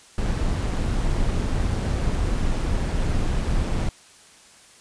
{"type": "noise with amplitude modulation", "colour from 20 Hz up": "brown", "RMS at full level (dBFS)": -21, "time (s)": [0.18, 3.89], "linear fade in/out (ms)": 2, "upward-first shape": "sine", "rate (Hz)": 175, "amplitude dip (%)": 35, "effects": ["white hiss -50 dBFS RMS until 4.8 s", "resampled to 22050 Hz"]}